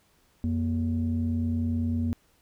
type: tone pair together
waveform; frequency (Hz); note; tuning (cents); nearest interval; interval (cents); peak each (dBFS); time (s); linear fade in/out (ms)
sine; 89 / 236.9; F2 / A#3; +33 / +28; octave + perfect fourth; 1695; -26; 0.44-2.13; 0
effects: tanh soft clip ceiling -19 dBFS + pink hiss -65 dBFS RMS until 2.41 s